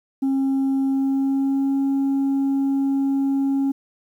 sine tone with pitch glide, 270 to 273.8 Hz, C#4 to C#4, -45 to -21 cents, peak -15 dBFS, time 0.22-3.72 s, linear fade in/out 10 ms, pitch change +24 cents, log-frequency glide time 0.92-1.77 s, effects tanh soft clip ceiling -17 dBFS + 9-bit

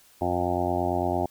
harmonic tone, 88.9 Hz, F2, 31 cents sharp, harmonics 1 / 2 / 3 / 4 / 5 / 6 / 7 / 8 / 9 / 10, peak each -32 / -36 / -32 / -30 / -42 / -38 / -31 / -30 / -31 / -38 dBFS, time 0.21-1.26 s, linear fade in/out 5 ms, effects white hiss -57 dBFS RMS until 1.3 s

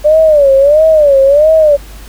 sine tone with vibrato, 587.3 Hz, D5, in tune, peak -3 dBFS, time 0.04-1.77 s, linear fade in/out 20 ms, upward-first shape sine, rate 1.5 Hz, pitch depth 150 cents each way, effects added 50 Hz sine -29 dBFS peak until 2.08 s + pink hiss -36 dBFS RMS until 2.08 s

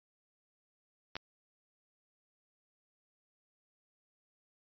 clicks, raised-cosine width 0.2 ms, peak -21 dBFS, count 2, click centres 1.155 / 1.166 s, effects resampled to 11025 Hz

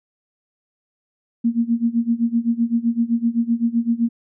sine tone with tremolo, 233.1 Hz, A#3, in tune, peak -13 dBFS, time 1.44-4.09 s, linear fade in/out 10 ms, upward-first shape sine, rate 7.8 Hz, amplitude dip 90%, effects none

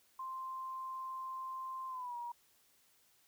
sine tone with pitch glide, 1046.5 to 954.1 Hz, C6 to A#5, 0 to +40 cents, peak -40 dBFS, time 0.19-2.32 s, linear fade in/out 5 ms, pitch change -160 cents, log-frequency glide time 1.89-2.16 s, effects white hiss -70 dBFS RMS until 3.27 s

